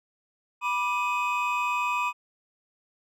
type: tone cluster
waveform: triangle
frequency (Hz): 982 / 1183 / 2510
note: B5 / D6 / D#7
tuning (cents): -10 / +12 / +15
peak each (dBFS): -26 / -28 / -28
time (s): 0.61-2.13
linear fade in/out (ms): 50
effects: none